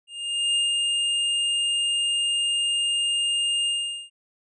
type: tone with ADSR envelope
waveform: square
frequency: 2820 Hz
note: F7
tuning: 16 cents sharp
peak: -20 dBFS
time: 0.07-4.1 s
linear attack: 480 ms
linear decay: 160 ms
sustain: -2 dB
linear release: 430 ms
effects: resampled to 22050 Hz